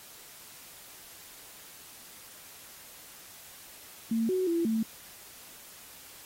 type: tone with pitch steps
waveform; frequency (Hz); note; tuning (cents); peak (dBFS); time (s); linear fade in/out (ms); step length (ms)
sine; 226.4 / 371.6 / 336.8 / 222.5; A3 / F#4 / E4 / A3; +50 / +7 / +37 / +20; -25; 4.11-4.83; 5; 180
effects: white hiss -50 dBFS RMS until 6.25 s + AAC 48 kbps